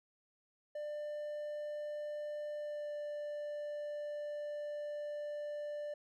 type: tone with pitch glide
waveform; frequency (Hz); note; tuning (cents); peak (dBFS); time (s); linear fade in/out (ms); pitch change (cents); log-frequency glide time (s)
triangle; 595 to 590.5; D5 to D5; +22 to +9; -37; 0.75-5.94; 5; -13; 2.55-2.93
effects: none